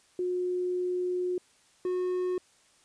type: tone pair in turn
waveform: sine / triangle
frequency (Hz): 361 / 363.9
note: F#4 / F#4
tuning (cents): -43 / -29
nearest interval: unison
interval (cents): 14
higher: second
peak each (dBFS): -27 / -25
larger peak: second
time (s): 0.19-1.38 / 1.85-2.38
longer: first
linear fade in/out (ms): 2
effects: white hiss -63 dBFS RMS until 2.84 s + resampled to 22050 Hz